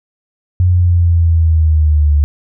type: linear sweep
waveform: sine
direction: down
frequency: 91 to 72.2 Hz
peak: -7 dBFS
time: 0.6-2.24 s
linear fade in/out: 0 ms
effects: none